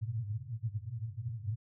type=band-pass noise; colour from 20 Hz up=white; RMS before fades=-38 dBFS; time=0.01-1.56 s; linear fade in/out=20 ms; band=100 to 120 Hz; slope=96 dB/octave; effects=none